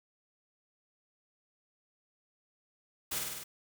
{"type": "noise with echo", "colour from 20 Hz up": "white", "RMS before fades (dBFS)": -35, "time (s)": [3.11, 3.19], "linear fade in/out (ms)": 10, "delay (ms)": 50, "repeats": 5, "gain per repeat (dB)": -2, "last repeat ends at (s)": 3.44, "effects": []}